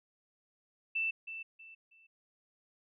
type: tone with echo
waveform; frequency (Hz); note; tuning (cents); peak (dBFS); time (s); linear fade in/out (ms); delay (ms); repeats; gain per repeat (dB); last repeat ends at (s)
sine; 2661; E7; +16; -30; 0.95-1.11; 10; 320; 3; -10; 2.07
effects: none